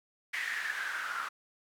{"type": "noise with band-pass filter sweep", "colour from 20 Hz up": "white", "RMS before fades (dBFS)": -36, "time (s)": [0.33, 1.29], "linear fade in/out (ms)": 10, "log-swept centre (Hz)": [2000, 1300], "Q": 7.6, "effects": []}